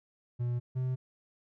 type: tone pair in turn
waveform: triangle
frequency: 121.2 / 128.41 Hz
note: B2 / C3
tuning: -32 / -32 cents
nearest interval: minor second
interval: 100 cents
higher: second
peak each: -27 dBFS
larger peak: neither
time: 0.39-0.6 / 0.75-0.96 s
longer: neither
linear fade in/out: 20 ms
effects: none